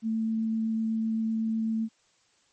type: tone with vibrato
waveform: sine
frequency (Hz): 222.6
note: A3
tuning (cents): +20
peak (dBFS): -25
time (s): 0.02-1.89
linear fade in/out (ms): 50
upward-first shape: triangle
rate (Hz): 7.9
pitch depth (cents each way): 8
effects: white hiss -66 dBFS RMS until 2.52 s + MP3 32 kbps